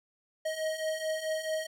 square beating tone pair, 627 / 631.6 Hz, D#5 / D#5, +13 / +26 cents, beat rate 4.6 Hz, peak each -37 / -33 dBFS, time 0.45-1.67 s, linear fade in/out 10 ms, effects low-pass 12000 Hz 12 dB/octave

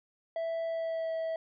triangle tone with pitch glide, 659.3 to 650.2 Hz, E5 to E5, 0 to -24 cents, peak -29 dBFS, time 0.36-1.36 s, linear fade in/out 2 ms, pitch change -24 cents, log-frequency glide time 0.66-1.12 s, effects resampled to 11025 Hz

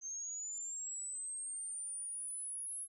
sine linear sweep, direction up, 6272 to 10820 Hz, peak -40 dBFS, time 0.01-2.88 s, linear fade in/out 50 ms, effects none

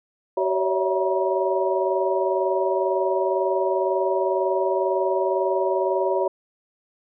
sine tone cluster, 380.5 / 555 / 575 / 657 / 955 Hz, F#4 / C#5 / D5 / E5 / A#5, +48 / +2 / -37 / -6 / +42 cents, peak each -23 / -26 / -28 / -27 / -27 dBFS, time 0.37-6.28 s, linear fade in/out 5 ms, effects none

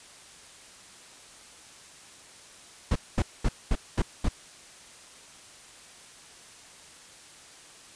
brown noise bursts, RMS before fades -23 dBFS, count 6, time 2.91-4.286 s, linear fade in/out 5 ms, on 46 ms, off 220 ms, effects white hiss -50 dBFS RMS until 7.95 s + resampled to 22050 Hz

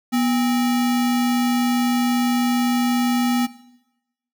sine tone with sample-and-hold, 243.8 Hz, B3, 22 cents flat, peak -16 dBFS, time 0.12-3.47 s, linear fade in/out 20 ms, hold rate 1050 Hz, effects noise-tail reverb RT60 0.9 s tail -17 dB re dry

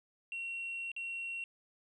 sine tone with dropouts, 2734 Hz, F7, 37 cents flat, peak -36 dBFS, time 0.32-1.44 s, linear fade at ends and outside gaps 1 ms, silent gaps 0.917-0.964 s, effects tanh soft clip ceiling -34 dBFS

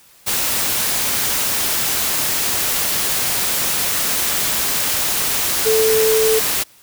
sine tone in noise, 440 Hz, A4, in tune, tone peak -13 dBFS, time 5.65-6.4 s, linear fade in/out 20 ms, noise white, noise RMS -19 dBFS, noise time 0.26-6.64 s, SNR +3 dB, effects white hiss -49 dBFS RMS until 6.82 s

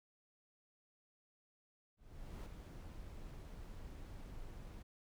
brown noise with ADSR envelope, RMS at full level -45 dBFS, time 1.97-4.83 s, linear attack 490 ms, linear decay 4 ms, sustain -5 dB, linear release 13 ms, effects none

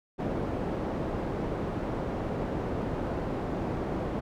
white low-pass noise, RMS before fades -32 dBFS, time 0.18-4.21 s, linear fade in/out 20 ms, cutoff 490 Hz, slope 12 dB/octave, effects none

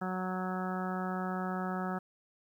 harmonic tone, 185 Hz, F#3, in tune, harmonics 1 / 2 / 3 / 4 / 5 / 6 / 7 / 8 / 9, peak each -35 / -42 / -45 / -40 / -45 / -50 / -41 / -48 / -47 dBFS, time 0.01-1.99 s, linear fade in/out 10 ms, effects 11-bit

